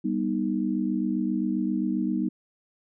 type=chord; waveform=sine; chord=G augmented; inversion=none; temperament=equal with one note detuned; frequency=196 / 243.7 / 311.1 Hz; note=G3 / B3 / D#4; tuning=0 / -23 / 0 cents; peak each=-28 dBFS; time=0.04-2.29 s; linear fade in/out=10 ms; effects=none